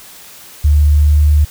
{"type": "tone with pitch glide", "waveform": "sine", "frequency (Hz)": [73.9, 74.46], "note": ["D2", "D2"], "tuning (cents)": [11, 24], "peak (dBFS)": -6, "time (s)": [0.64, 1.45], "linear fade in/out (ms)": 10, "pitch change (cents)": 13, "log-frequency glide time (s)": [0.87, 1.27], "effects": ["white hiss -37 dBFS RMS until 1.5 s"]}